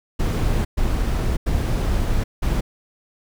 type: noise bursts at uneven times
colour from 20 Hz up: brown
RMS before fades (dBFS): -20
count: 4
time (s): 0.19-0.65 / 0.77-1.37 / 1.46-2.24 / 2.42-2.61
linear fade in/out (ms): 10
effects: none